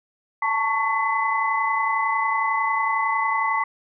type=tone cluster; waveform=sine; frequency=870 / 901 / 1114 / 2014 Hz; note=A5 / A5 / C#6 / B6; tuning=-20 / +41 / +8 / +33 cents; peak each=-29 / -26 / -23 / -25 dBFS; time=0.42-3.64 s; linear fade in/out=5 ms; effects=none